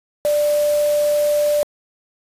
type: tone in noise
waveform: sine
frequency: 591 Hz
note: D5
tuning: 11 cents sharp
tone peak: -14 dBFS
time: 0.25-1.63 s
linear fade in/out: 0 ms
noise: white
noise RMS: -31 dBFS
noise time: 0.25-1.63 s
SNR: +14 dB
effects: resampled to 32000 Hz

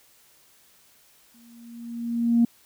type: tone with exponential growth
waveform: sine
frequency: 234.3 Hz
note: A#3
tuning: 9 cents sharp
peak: -13 dBFS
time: 1.34-2.45 s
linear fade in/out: 5 ms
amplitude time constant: 240 ms
effects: tanh soft clip ceiling -10 dBFS + white hiss -58 dBFS RMS until 2.65 s

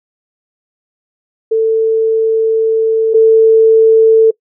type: tone pair in turn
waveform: sine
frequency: 445.3 / 445.3 Hz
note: A4 / A4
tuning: +21 / +21 cents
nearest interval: unison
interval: 0 cents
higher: neither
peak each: -8 / -3 dBFS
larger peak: second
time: 1.51-3.14 / 3.14-4.31 s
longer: first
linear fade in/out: 10 ms
effects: noise-tail reverb RT60 0.1 s tail -23 dB re dry

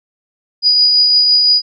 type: tone with tremolo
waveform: sine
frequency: 4916 Hz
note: D#8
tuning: 22 cents flat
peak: -6 dBFS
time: 0.62-1.62 s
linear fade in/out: 50 ms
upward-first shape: triangle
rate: 5.9 Hz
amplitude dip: 30%
effects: none

